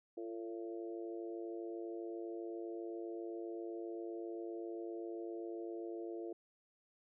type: harmonic tone with a mistuned harmonic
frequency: 112.5 Hz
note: A2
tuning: 39 cents sharp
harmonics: 3 / 4 / 5 / 6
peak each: -43 / -47 / -54 / -53 dBFS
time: 0.17-6.33 s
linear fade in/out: 5 ms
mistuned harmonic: 3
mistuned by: +25 cents
effects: none